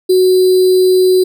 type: tone with sample-and-hold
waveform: sine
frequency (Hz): 370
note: F#4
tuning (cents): 0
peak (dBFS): -6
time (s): 0.09-1.24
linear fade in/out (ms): 10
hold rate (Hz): 4410
effects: none